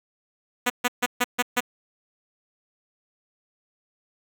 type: tone bursts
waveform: 5% pulse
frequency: 246 Hz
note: B3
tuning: 7 cents flat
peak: -8 dBFS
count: 6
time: 0.66-1.606 s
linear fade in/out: 10 ms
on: 41 ms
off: 140 ms
effects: none